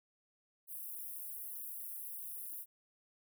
white high-pass noise, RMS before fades -45 dBFS, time 0.67-2.66 s, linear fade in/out 50 ms, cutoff 10000 Hz, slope 48 dB/octave, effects none

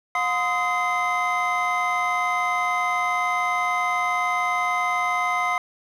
triangle tone cluster, 718 / 1029 / 1256 / 2073 Hz, F5 / C6 / D#6 / C7, +48 / -29 / +16 / -17 cents, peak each -24 dBFS, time 0.15-5.58 s, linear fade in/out 2 ms, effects tanh soft clip ceiling -11 dBFS

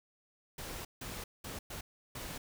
pink noise bursts at uneven times, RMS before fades -43 dBFS, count 5, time 0.58-0.85 / 1.01-1.24 / 1.44-1.59 / 1.7-1.81 / 2.15-2.38 s, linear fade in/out 5 ms, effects none

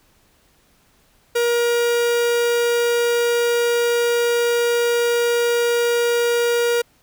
45% pulse tone, 474.6 Hz, A#4, 31 cents sharp, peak -16 dBFS, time 1.35-6.82 s, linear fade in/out 10 ms, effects pink hiss -58 dBFS RMS until 7.02 s

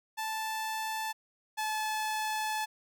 sawtooth tone pair in turn, 878 / 863.9 Hz, A5 / A5, -4 / -32 cents, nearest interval unison, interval 28 cents, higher first, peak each -29 / -27 dBFS, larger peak second, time 0.17-1.13 / 1.57-2.66 s, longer second, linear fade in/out 20 ms, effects none

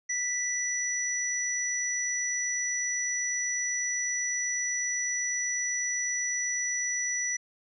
sine tone pair together, 1975.5 / 5884 Hz, B6 / F#8, 0 / -11 cents, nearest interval octave + perfect fifth, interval 1889 cents, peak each -32 / -29 dBFS, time 0.09-7.37 s, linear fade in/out 10 ms, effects none

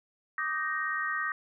sine chord, Eb major seventh, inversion third, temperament just, 1166.7 / 1244.5 / 1555.6 / 1866.8 Hz, D6 / Eb6 / G6 / Bb6, -12 / 0 / -14 / +2 cents, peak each -38 / -35 / -35 / -32 dBFS, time 0.38-1.32 s, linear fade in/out 2 ms, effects none

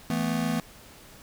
square chord, E suspended fourth, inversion none, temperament just, 164.81 / 219.8 / 247.2 Hz, E3 / A3 / B3, 0 / -2 / +2 cents, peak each -31 / -30 / -30 dBFS, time 0.1-0.6 s, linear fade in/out 2 ms, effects pink hiss -50 dBFS RMS until 1.22 s

